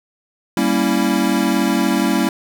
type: chord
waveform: square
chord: G diminished seventh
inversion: none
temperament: equal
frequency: 196 / 233.1 / 277.2 / 329.6 Hz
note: G3 / Bb3 / Db4 / Fb4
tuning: 0 / 0 / 0 / 0 cents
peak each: -21 dBFS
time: 0.57-2.29 s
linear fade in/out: 2 ms
effects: none